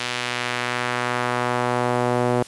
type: tone with band-pass filter sweep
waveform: sawtooth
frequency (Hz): 122.8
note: B2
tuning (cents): -9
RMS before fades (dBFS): -23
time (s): 0-2.43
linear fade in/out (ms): 5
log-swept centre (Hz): 3200 to 540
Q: 0.96
effects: white hiss -43 dBFS RMS until 2.47 s + resampled to 24000 Hz